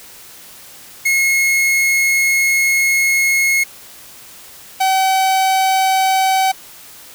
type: tone pair in turn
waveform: 45% pulse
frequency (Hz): 2166 / 763.1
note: C#7 / G5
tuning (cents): -41 / -47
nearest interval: octave + tritone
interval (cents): 1806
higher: first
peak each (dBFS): -12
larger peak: neither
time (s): 1.05-3.64 / 4.8-6.52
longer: first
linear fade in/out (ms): 10
effects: white hiss -39 dBFS RMS until 7.14 s